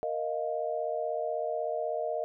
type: chord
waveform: sine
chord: Bb suspended fourth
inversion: none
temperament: equal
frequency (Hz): 466.2 / 622.3 / 698.5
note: Bb4 / Eb5 / F5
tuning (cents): 0 / 0 / 0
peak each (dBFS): -35 / -32 / -35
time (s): 0.03-2.24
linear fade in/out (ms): 0
effects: none